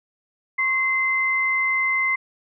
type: tone pair together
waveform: sine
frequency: 1080.1 / 2068 Hz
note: C#6 / C7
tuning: -45 / -21 cents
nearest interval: major seventh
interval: 1124 cents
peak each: -27 / -19 dBFS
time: 0.58-2.16 s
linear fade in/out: 10 ms
effects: none